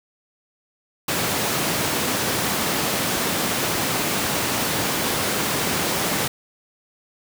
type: high-pass noise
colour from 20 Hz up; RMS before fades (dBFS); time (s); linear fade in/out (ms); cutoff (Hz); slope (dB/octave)
pink; -23; 1.08-6.28; 5; 150; 12
effects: none